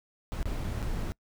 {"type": "noise with dropouts", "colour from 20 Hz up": "brown", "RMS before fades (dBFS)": -32, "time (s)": [0.32, 1.12], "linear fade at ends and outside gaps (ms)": 0, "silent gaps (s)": [[0.428, 0.456], [0.638, 0.642], [0.82, 0.827], [0.951, 0.954]], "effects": ["noise-tail reverb RT60 0.1 s tail -25 dB re dry"]}